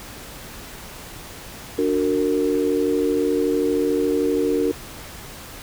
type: chord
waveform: sine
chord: D augmented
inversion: none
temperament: just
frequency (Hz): 293.7 / 367.1 / 458.9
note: D4 / F#4 / A#4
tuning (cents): 0 / -14 / -27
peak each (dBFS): -22 / -23 / -21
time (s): 1.78-4.72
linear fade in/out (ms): 10
effects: pink hiss -38 dBFS RMS until 5.62 s